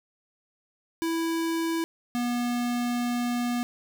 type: tone pair in turn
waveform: square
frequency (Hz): 329.6 / 242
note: E4 / B3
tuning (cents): 0 / -35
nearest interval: perfect fourth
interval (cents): 535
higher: first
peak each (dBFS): -26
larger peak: neither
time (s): 1.02-1.84 / 2.15-3.63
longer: second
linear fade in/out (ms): 0
effects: none